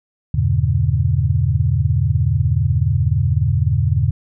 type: chord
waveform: sine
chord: E diminished seventh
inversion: none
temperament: just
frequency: 82.41 / 98.89 / 118.67 / 142.4 Hz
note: E2 / G2 / Bb2 / Db3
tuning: 0 / +16 / +31 / +47 cents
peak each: -19 dBFS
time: 0.34-4.11 s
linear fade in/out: 5 ms
effects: none